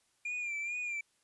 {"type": "tone with vibrato", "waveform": "triangle", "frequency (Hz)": 2394, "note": "D7", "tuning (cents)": 33, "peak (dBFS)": -33, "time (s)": [0.25, 1.01], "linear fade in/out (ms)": 5, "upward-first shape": "sine", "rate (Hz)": 2.3, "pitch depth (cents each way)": 57, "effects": ["white hiss -73 dBFS RMS until 1.23 s", "resampled to 24000 Hz"]}